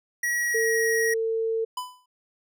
square tone with pitch glide, 1914 to 1896.4 Hz, A#6 to A#6, +45 to +29 cents, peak -24 dBFS, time 0.23-1.14 s, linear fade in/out 5 ms, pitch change -16 cents, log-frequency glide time 0.34-0.81 s
sine tone, 450 Hz, A4, 39 cents sharp, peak -23 dBFS, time 0.54-1.65 s, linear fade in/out 10 ms
square tone with exponential decay, 1000 Hz, B5, 21 cents sharp, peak -27 dBFS, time 1.77-2.06 s, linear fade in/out 5 ms, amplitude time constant 62 ms
effects none

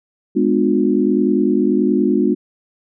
sine chord, G# diminished seventh, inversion none, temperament just, 207.7 / 249.2 / 299 / 358.8 Hz, G#3 / B3 / D4 / F4, 0 / +16 / +31 / +47 cents, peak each -18 dBFS, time 0.35-2.35 s, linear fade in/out 20 ms, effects none

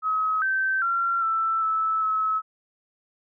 sine tone with pitch steps, 1277 / 1550 / 1370 / 1328 / 1309 / 1292 Hz, D#6 / G6 / F6 / E6 / E6 / E6, +45 / -20 / -34 / +12 / -13 / -35 cents, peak -21 dBFS, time 0.02-2.42 s, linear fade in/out 50 ms, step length 400 ms, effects none

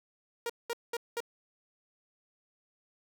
sawtooth tone bursts, 470 Hz, A#4, 14 cents sharp, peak -28 dBFS, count 4, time 0.46-1.204 s, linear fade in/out 2 ms, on 36 ms, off 200 ms, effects none

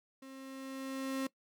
35% pulse tone with level ramp, 267 Hz, C4, 35 cents sharp, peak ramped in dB -47 to -31 dBFS, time 0.22-1.27 s, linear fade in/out 5 ms, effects noise-tail reverb RT60 0.1 s tail -20 dB re dry

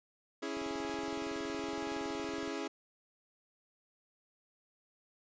sawtooth chord, C# minor, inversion none, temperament equal, 277.2 / 329.6 / 415.3 Hz, C#4 / E4 / G#4, 0 / 0 / 0 cents, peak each -37 dBFS, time 0.42-2.68 s, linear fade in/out 10 ms
click train, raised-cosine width 2 ms, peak -37 dBFS, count 42, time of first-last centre 0.57-2.477 s, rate 21.5 Hz
effects resampled to 16000 Hz

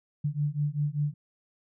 sine beating tone pair, 144.5 / 149.6 Hz, D3 / D3, -28 / +32 cents, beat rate 5.1 Hz, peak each -29 dBFS, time 0.24-1.14 s, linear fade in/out 10 ms, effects none

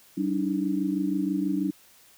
sine tone cluster, 190.5 / 287.9 / 314.1 Hz, G3 / D4 / D#4, -49 / -34 / +16 cents, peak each -29 / -27 / -29 dBFS, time 0.17-1.71 s, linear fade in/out 10 ms, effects white hiss -56 dBFS RMS until 2.17 s

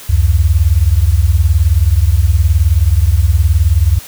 sine beating tone pair, 69.7 / 88.7 Hz, C#2 / F2, +10 / +27 cents, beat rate 19 Hz, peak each -10 dBFS, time 0.09-3.99 s, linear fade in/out 10 ms, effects white hiss -33 dBFS RMS until 4.07 s

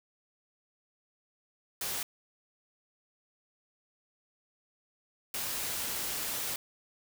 white noise bursts at uneven times, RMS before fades -35 dBFS, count 2, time 1.81-2.03 / 5.34-6.56 s, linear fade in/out 2 ms, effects none

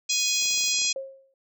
harmonic tone, 830.6 Hz, G#5, in tune, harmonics 3 / 4 / 5 / 6 / 7 / 8 / 9, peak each -30 / -30 / -30 / -30 / -30 / -30 / -30 dBFS, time 0.09-0.93 s, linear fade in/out 10 ms
violet noise with tremolo, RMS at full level -41 dBFS, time 0.11-0.73 s, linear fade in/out 10 ms, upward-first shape triangle, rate 13 Hz, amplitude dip 55%
clicks, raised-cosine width 1 ms, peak -35 dBFS, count 12, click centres 0.424 / 0.456 / 0.509 / 0.543 / 0.578 / 0.609 / 0.641 / 0.682 / 0.743 / 0.786 / 0.818 / 0.852 s
sine tone with exponential decay, 538 Hz, C5, 48 cents sharp, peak -27 dBFS, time 0.96-1.34 s, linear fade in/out 2 ms, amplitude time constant 82 ms
effects none

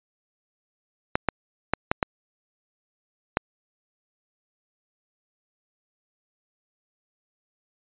clicks, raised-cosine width 0.5 ms, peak -5 dBFS, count 6, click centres 1.155 / 1.287 / 1.736 / 1.915 / 2.028 / 3.371 s, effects resampled to 8000 Hz

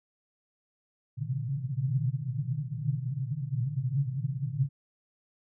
pink band-pass noise, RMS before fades -31 dBFS, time 1.17-4.69 s, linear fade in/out 20 ms, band 120 to 150 Hz, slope 96 dB/octave, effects none

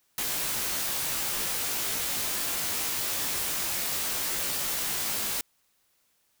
white noise with comb filter, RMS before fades -30 dBFS, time 0.18-5.41 s, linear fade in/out 2 ms, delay 17 ms, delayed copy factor -0.6, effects white hiss -70 dBFS RMS until 6.4 s

